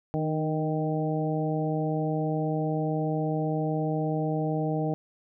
harmonic tone with a mistuned harmonic, 156.2 Hz, D#3, 7 cents sharp, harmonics 1 / 2 / 3 / 4 / 5, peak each -28 / -31 / -33 / -34 / -35 dBFS, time 0.14-4.94 s, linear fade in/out 0 ms, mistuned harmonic 2, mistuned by -28 cents, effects none

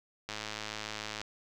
click train, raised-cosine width 0.2 ms, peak -20 dBFS, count 100, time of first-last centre 0.29-1.215 s, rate 107 Hz, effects none

